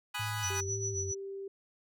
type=chord; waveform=20% pulse; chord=G# minor seventh; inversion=none; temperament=equal; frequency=830.6 / 987.8 / 1244.5 / 1480 Hz; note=G#5 / B5 / D#6 / F#6; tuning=0 / 0 / 0 / 0 cents; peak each=-36 dBFS; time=0.14-0.61 s; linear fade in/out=10 ms
type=tone with vibrato; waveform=sine; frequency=100 Hz; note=G2; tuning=35 cents sharp; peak=-36 dBFS; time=0.19-1.12 s; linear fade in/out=10 ms; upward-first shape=square; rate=2 Hz; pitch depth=110 cents each way
type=tone with tremolo; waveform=sine; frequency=5920 Hz; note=F#8; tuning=in tune; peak=-32 dBFS; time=0.42-1.15 s; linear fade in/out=20 ms; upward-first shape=sine; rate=7.4 Hz; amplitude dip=75%
type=tone; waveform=sine; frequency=392 Hz; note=G4; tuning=in tune; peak=-38 dBFS; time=0.5-1.48 s; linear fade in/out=5 ms
effects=none